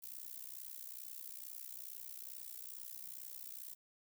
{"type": "noise with amplitude modulation", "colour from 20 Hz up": "violet", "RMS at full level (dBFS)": -45, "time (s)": [0.02, 3.75], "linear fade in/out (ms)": 20, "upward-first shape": "sine", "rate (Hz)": 62.3, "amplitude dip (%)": 95, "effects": []}